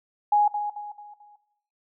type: tone with echo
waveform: sine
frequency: 830.6 Hz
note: G#5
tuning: in tune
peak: -16 dBFS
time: 0.32-0.48 s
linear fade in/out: 5 ms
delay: 220 ms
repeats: 4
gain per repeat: -8 dB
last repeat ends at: 1.36 s
effects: noise-tail reverb RT60 0.9 s tail -17 dB re dry